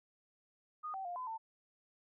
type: tone with pitch steps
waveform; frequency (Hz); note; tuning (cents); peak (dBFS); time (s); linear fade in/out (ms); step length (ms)
sine; 1233 / 769 / 705 / 1014 / 895; D#6 / G5 / F5 / B5 / A5; -16 / -33 / +16 / +45 / +29; -39; 0.83-1.38; 20; 110
effects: none